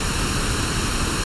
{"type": "noise with comb filter", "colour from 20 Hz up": "pink", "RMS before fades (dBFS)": -22, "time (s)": [0, 1.24], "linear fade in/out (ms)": 5, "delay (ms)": 0.72, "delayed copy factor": 0.55, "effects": ["resampled to 24000 Hz"]}